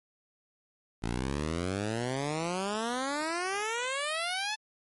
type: exponential sweep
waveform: 10% pulse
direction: up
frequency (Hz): 55 to 880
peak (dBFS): -22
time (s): 1.02-4.56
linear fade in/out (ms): 20
effects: MP3 48 kbps